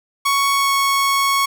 sawtooth tone with pitch glide, 1112 to 1105 Hz, C#6 to C#6, +5 to -6 cents, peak -11 dBFS, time 0.25-1.46 s, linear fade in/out 10 ms, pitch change -11 cents, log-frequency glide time 0.52-0.72 s, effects none

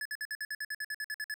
square tone bursts, 1716 Hz, A6, 44 cents flat, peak -35 dBFS, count 14, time 0.01-1.341 s, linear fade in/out 2 ms, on 44 ms, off 55 ms, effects none

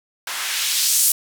blue noise with band-pass filter sweep, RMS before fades -20 dBFS, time 0.27-1.12 s, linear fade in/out 2 ms, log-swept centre 1100 to 9700 Hz, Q 0.94, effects none

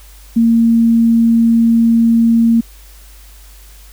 sine tone, 230 Hz, A#3, 23 cents flat, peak -7 dBFS, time 0.36-2.61 s, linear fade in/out 10 ms, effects added 50 Hz sine -37 dBFS peak until 3.92 s + white hiss -44 dBFS RMS until 3.92 s

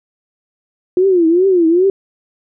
sine tone with vibrato, 354.4 Hz, F4, 25 cents sharp, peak -8 dBFS, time 0.97-1.9 s, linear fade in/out 2 ms, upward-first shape triangle, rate 2.5 Hz, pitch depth 190 cents each way, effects none

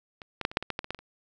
clicks, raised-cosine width 0.3 ms, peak -26 / -16 / -8 / -25 / -6 / -19 / -14 / -14 / -22 / -16 / -24 / -30 dBFS, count 12, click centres 0.218 / 0.413 / 0.451 / 0.515 / 0.571 / 0.626 / 0.703 / 0.791 / 0.844 / 0.906 / 0.947 / 0.99 s, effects none

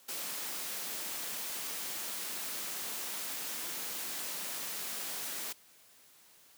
white high-pass noise, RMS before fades -39 dBFS, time 0.08-5.53 s, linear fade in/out 10 ms, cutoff 160 Hz, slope 24 dB/octave, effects white hiss -61 dBFS RMS until 6.57 s + high-pass 100 Hz 12 dB/octave

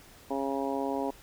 harmonic tone, 137.1 Hz, C#3, 19 cents flat, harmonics 2 / 3 / 4 / 5 / 6 / 7, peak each -33 / -35 / -36 / -37 / -38 / -38 dBFS, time 0.3-1.11 s, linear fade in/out 10 ms, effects pink hiss -54 dBFS RMS until 1.22 s

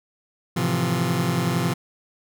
sawtooth chord, F major seventh, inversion first, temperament just, 109.13 / 130.96 / 163.7 / 174.61 Hz, A2 / C3 / E3 / F3, -14 / +2 / -12 / 0 cents, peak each -26 / -21 / -23 / -20 dBFS, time 0.56-1.74 s, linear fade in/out 10 ms, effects none

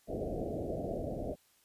white low-pass noise, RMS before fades -37 dBFS, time 0.07-1.36 s, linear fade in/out 50 ms, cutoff 700 Hz, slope 96 dB/octave, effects white hiss -68 dBFS RMS until 1.64 s + resampled to 32000 Hz

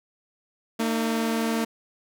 sawtooth tone pair together, 227 / 309.5 Hz, A#3 / D#4, -46 / -9 cents, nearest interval perfect fourth, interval 537 cents, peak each -20 / -27 dBFS, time 0.79-1.65 s, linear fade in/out 10 ms, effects none

